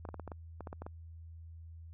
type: clicks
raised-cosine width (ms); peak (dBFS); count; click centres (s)
1; -29; 11; 0.052 / 0.089 / 0.143 / 0.197 / 0.277 / 0.318 / 0.607 / 0.672 / 0.729 / 0.82 / 0.865
effects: added 82 Hz sine -47 dBFS peak until 1.93 s